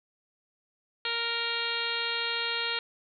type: harmonic tone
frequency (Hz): 466.2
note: A#4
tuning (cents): 0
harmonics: 1 / 2 / 3 / 4 / 5 / 6 / 7 / 8 / 9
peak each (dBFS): -40 / -40 / -36 / -38 / -37 / -36 / -37 / -37 / -36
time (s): 1.05-2.79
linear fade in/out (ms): 2
effects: none